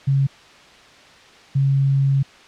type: tone pair in turn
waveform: sine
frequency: 137.2 / 137.2 Hz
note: C#3 / C#3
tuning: -17 / -17 cents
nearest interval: unison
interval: 0 cents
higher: neither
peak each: -14 dBFS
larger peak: neither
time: 0.07-0.27 / 1.55-2.23 s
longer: second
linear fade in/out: 10 ms
effects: white hiss -46 dBFS RMS until 2.47 s + low-pass 4000 Hz 12 dB/octave